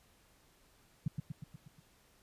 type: tone with echo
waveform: sine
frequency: 149.6 Hz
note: D3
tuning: 32 cents sharp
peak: -28 dBFS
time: 1.06-1.08 s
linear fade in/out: 5 ms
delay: 120 ms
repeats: 6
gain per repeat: -4 dB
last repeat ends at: 1.8 s
effects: pink hiss -67 dBFS RMS until 2.22 s + resampled to 32000 Hz